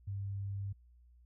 sine tone, 99.1 Hz, G2, 19 cents sharp, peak -36 dBFS, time 0.07-0.73 s, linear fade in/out 10 ms, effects added 60 Hz sine -59 dBFS peak until 1.25 s

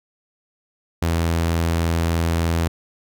sawtooth tone, 83.3 Hz, E2, 19 cents sharp, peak -14 dBFS, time 1.02-2.68 s, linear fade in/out 5 ms, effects none

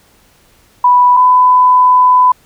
sine tone pair in turn, 987 / 1001.9 Hz, B5 / B5, -1 / +25 cents, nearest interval unison, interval 26 cents, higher second, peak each -4 dBFS, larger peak neither, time 0.84-1.17 / 1.17-2.32 s, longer second, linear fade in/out 5 ms, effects pink hiss -49 dBFS RMS until 2.45 s

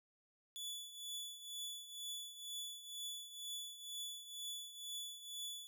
sawtooth tone with tremolo, 3444 Hz, A7, 38 cents flat, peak -39 dBFS, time 0.56-5.67 s, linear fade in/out 0 ms, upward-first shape triangle, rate 2.1 Hz, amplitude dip 75%, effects none

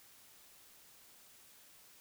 silence, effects white hiss -61 dBFS RMS until 2 s

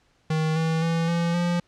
square tone with pitch steps, 157.6 / 161.56 / 165.63 / 169.79 / 174.06 Hz, D#3 / E3 / E3 / F3 / F3, +23 / -35 / +9 / -49 / -6 cents, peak -22 dBFS, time 0.3-1.6 s, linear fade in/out 5 ms, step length 260 ms, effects pink hiss -64 dBFS RMS until 1.67 s + low-pass 6000 Hz 12 dB/octave

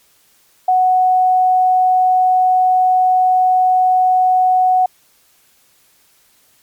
sine tone, 740 Hz, F#5, in tune, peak -9 dBFS, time 0.68-4.86 s, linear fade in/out 5 ms, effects white hiss -54 dBFS RMS until 6.62 s + MP3 96 kbps

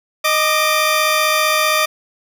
15% pulse tone pair together, 620.7 / 1186 Hz, D#5 / D6, -4 / +17 cents, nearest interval major seventh, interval 1121 cents, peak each -10 dBFS, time 0.24-1.86 s, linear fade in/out 10 ms, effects none

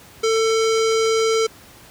square tone with low-pass filter, 446.4 Hz, A4, 25 cents sharp, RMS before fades -18 dBFS, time 0.23-1.47 s, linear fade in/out 10 ms, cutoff 6300 Hz, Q 1.7, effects pink hiss -45 dBFS RMS until 1.9 s + high-pass 60 Hz 12 dB/octave

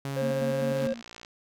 sawtooth tone with pitch glide, 138.1 to 139.7 Hz, C#3 to C#3, -6 to +14 cents, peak -27 dBFS, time 0.05-0.87 s, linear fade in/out 2 ms, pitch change +20 cents, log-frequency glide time 0.51-0.63 s
triangle tone, 535 Hz, C5, 38 cents sharp, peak -25 dBFS, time 0.16-0.94 s, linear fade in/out 10 ms
triangle tone with tremolo, 233.1 Hz, A#3, in tune, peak -28 dBFS, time 0.21-1.02 s, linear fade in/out 20 ms, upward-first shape square, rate 4.9 Hz, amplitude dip 70%
click train, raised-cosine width 0.2 ms, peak -26 dBFS, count 29, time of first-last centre 0.77-1.249 s, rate 58.5 Hz
effects none

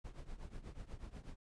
brown noise with tremolo, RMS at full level -45 dBFS, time 0.04-1.36 s, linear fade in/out 10 ms, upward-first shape triangle, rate 8.2 Hz, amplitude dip 90%, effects resampled to 22050 Hz

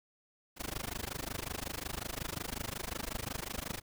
pink noise with amplitude modulation, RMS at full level -36 dBFS, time 0.56-3.82 s, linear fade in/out 50 ms, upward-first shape sine, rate 25.5 Hz, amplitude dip 100%, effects none

